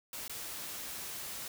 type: noise with dropouts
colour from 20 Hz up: white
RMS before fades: -42 dBFS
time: 0.13-1.48 s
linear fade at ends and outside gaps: 2 ms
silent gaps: 0.28-0.295 s
effects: none